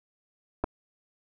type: clicks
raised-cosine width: 1 ms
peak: -14 dBFS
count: 2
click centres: 0.639 / 0.642 s
effects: none